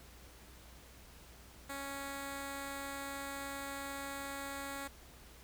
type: tone with notch filter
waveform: 5% pulse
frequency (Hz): 277.2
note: C#4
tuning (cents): 0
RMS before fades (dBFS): -43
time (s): 1.69-4.88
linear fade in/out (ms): 10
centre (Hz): 2900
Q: 1.7
effects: added 60 Hz sine -58 dBFS peak until 5.43 s + pink hiss -58 dBFS RMS until 5.43 s